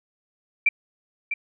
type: tone with echo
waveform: sine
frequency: 2349 Hz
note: D7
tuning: in tune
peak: -14 dBFS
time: 0.66-0.69 s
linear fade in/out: 5 ms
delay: 650 ms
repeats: 1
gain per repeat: -9 dB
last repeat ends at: 1.34 s
effects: none